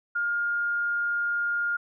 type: tone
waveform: sine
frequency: 1414 Hz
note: F6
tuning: 21 cents sharp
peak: -24 dBFS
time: 0.15-1.77 s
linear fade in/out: 10 ms
effects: none